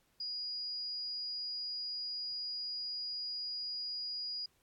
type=tone; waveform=sine; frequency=4888 Hz; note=D#8; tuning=32 cents flat; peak=-37 dBFS; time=0.2-4.46 s; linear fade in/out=5 ms; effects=pink hiss -73 dBFS RMS until 4.62 s + AAC 64 kbps